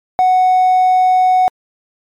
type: tone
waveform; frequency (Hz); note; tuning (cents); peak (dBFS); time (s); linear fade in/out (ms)
triangle; 740; F#5; 0; -5; 0.19-1.48; 0
effects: tanh soft clip ceiling -3 dBFS + MP3 96 kbps